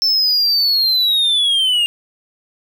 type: linear sweep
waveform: triangle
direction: down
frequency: 5340 to 2794 Hz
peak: -11 dBFS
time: 0.02-1.86 s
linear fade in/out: 0 ms
effects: none